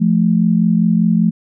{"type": "tone pair together", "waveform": "sine", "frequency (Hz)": [173.34, 218.4], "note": ["F3", "A3"], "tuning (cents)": [-13, -13], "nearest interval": "major third", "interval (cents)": 400, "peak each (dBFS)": -13, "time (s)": [0, 1.31], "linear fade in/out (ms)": 20, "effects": []}